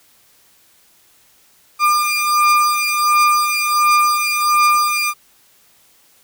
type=beating tone pair; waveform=35% pulse; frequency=1201 / 1202.4 Hz; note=D6 / D6; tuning=+38 / +40 cents; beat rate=1.4 Hz; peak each=-15 / -13 dBFS; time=1.79-5.14 s; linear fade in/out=50 ms; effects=white hiss -53 dBFS RMS until 6.23 s

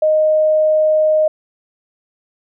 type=tone; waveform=sine; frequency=620 Hz; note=D#5; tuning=6 cents flat; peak=-10 dBFS; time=0.02-1.28 s; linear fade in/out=5 ms; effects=none

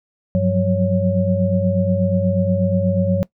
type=tone cluster; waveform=sine; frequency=98.7 / 178.5 / 186.8 / 555 Hz; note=G2 / F3 / F#3 / C#5; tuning=+12 / +38 / +17 / +2 cents; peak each=-20 dBFS; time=0.35-3.23 s; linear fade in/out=0 ms; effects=noise-tail reverb RT60 0.1 s tail -20 dB re dry

